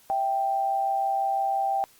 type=tone pair together; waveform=sine; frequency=658.1 / 784 Hz; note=E5 / G5; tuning=-3 / 0 cents; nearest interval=minor third; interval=303 cents; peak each=-32 / -23 dBFS; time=0.1-1.84 s; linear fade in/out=0 ms; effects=white hiss -57 dBFS RMS until 1.99 s + Opus 48 kbps